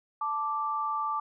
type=tone pair together; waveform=sine; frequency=878.9 / 1173 Hz; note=A5 / D6; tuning=-2 / -2 cents; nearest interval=perfect fourth; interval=500 cents; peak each=-33 / -29 dBFS; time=0.21-1.2 s; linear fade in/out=5 ms; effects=none